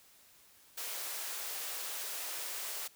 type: high-pass noise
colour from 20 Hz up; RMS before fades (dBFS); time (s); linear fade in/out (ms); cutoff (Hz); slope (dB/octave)
white; -40; 0.77-2.88; 10; 410; 24
effects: white hiss -62 dBFS RMS until 2.95 s